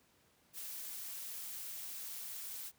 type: noise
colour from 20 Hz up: blue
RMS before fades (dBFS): -45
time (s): 0.53-2.72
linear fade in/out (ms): 50
effects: pink hiss -70 dBFS RMS until 2.78 s + high-pass 80 Hz 12 dB/octave